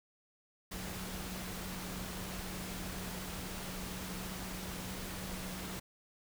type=tone in noise; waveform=sine; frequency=185 Hz; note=F#3; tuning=in tune; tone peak=-45 dBFS; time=0.71-5.8 s; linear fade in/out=10 ms; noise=pink; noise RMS=-43 dBFS; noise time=0.71-5.8 s; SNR=-5 dB; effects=none